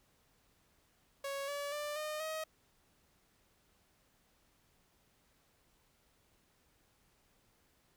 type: tone with pitch steps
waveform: sawtooth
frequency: 554.4 / 572.6 / 591.5 / 610.9 / 631 Hz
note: C#5 / D5 / D5 / D#5 / D#5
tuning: 0 / -44 / +12 / -32 / +24 cents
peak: -34 dBFS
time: 1.24-2.44 s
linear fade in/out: 5 ms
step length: 240 ms
effects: pink hiss -72 dBFS RMS until 7.96 s